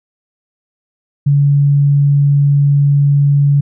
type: tone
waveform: sine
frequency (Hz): 142.4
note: C#3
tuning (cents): +47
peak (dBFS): -7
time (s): 1.26-3.61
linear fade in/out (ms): 10
effects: none